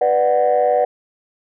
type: chord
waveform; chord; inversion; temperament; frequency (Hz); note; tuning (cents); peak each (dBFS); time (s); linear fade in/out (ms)
sine; B minor; none; just; 493.9 / 592.7 / 740.8; B4 / D5 / F#5; 0 / +16 / +2; -16; 0.01-0.85; 5
effects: tanh soft clip ceiling -7 dBFS